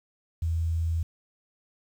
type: tone with quantisation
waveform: sine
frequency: 82.41 Hz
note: E2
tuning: in tune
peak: -24 dBFS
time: 0.42-1.03 s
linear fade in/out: 5 ms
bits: 9
effects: none